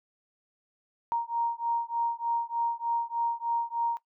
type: beating tone pair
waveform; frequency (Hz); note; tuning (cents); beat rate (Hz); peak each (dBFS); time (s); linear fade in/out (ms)
sine; 932.3 / 935.6; A#5 / A#5; 0 / +6; 3.3; -30; 1.12-3.97; 0
effects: noise-tail reverb RT60 0.1 s tail -18 dB re dry